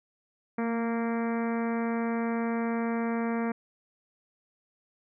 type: harmonic tone with a mistuned harmonic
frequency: 231.5 Hz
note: A#3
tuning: 12 cents flat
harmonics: 1 / 2 / 3 / 4 / 5 / 6 / 7 / 8 / 9 / 10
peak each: -28 / -34 / -38 / -40 / -42 / -44 / -45 / -46 / -47 / -48 dBFS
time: 0.58-3.52 s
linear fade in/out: 5 ms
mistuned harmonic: 1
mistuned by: -17 cents
effects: none